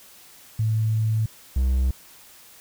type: tone pair in turn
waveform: sine / triangle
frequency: 110 / 64.43 Hz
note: A2 / C2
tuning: 0 / -26 cents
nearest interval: major sixth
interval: 926 cents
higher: first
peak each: -19 / -16 dBFS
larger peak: second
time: 0.59-1.26 / 1.56-1.91 s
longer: first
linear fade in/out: 5 ms
effects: white hiss -49 dBFS RMS until 2.6 s

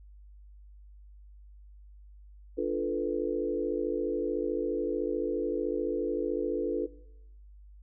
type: chord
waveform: sine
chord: B half-diminished seventh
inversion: first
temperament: equal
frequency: 293.7 / 349.2 / 440 / 493.9 Hz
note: D4 / F4 / A4 / B4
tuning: 0 / 0 / 0 / 0 cents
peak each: -34 / -33 / -32 / -33 dBFS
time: 2.57-6.87 s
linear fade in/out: 20 ms
effects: noise-tail reverb RT60 0.8 s tail -18 dB re dry + added 50 Hz sine -49 dBFS peak until 7.82 s

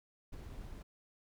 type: noise with ADSR envelope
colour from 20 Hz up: brown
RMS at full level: -43 dBFS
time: 0.32-0.83 s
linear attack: 15 ms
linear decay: 14 ms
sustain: -4 dB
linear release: 14 ms
effects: none

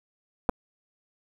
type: clicks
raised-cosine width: 1 ms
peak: -9 dBFS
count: 2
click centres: 0.491 / 0.495 s
effects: 7-bit

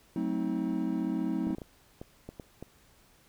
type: chord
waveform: triangle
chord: F# diminished seventh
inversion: none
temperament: equal with one note detuned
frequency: 185 / 220 / 261.6 / 317.8 Hz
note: F#3 / A3 / C4 / Eb4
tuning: 0 / 0 / 0 / +37 cents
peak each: -33 / -33 / -32 / -31 dBFS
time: 0.16-1.55 s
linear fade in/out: 2 ms
type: clicks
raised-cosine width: 2 ms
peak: -27 dBFS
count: 8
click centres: 1.47 / 1.505 / 1.584 / 1.618 / 2.015 / 2.29 / 2.398 / 2.626 s
effects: pink hiss -62 dBFS RMS until 3.28 s

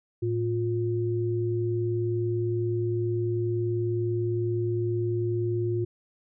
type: tone pair together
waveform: sine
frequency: 111.35 / 353.5 Hz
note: A2 / F4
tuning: +21 / +21 cents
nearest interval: octave + minor sixth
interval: 2000 cents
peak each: -27 dBFS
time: 0.22-5.85 s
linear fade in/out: 10 ms
effects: none

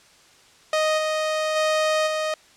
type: tone with level steps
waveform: sawtooth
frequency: 622.3 Hz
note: D#5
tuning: in tune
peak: -15 / -18 / -15 / -19 dBFS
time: 0.73-2.34 s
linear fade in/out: 2 ms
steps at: 0.97 / 1.55 / 2.06 s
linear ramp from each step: 20 ms
effects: white hiss -53 dBFS RMS until 2.56 s + low-pass 7000 Hz 12 dB/octave

